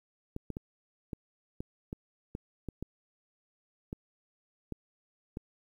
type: clicks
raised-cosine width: 3 ms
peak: -24 dBFS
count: 12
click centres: 0.364 / 0.503 / 0.569 / 1.132 / 1.605 / 1.929 / 2.351 / 2.687 / 2.826 / 3.929 / 4.723 / 5.371 s
effects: 10-bit